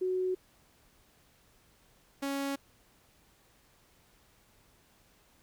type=tone pair in turn; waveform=sine / sawtooth; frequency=370 / 277.2 Hz; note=F#4 / C#4; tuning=0 / 0 cents; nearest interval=perfect fourth; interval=500 cents; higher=first; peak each=-28 dBFS; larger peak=neither; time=0.01-0.35 / 2.22-2.56 s; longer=neither; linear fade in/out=10 ms; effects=pink hiss -65 dBFS RMS until 5.42 s